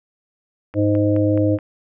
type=click train; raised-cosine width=0.5 ms; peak=-21 dBFS; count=5; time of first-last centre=0.74-1.587 s; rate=4.72 Hz
type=harmonic tone; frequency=103.6 Hz; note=G#2; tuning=4 cents flat; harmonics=1 / 3 / 5 / 6; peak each=-19 / -17 / -21 / -26 dBFS; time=0.74-1.59 s; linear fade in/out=50 ms
effects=none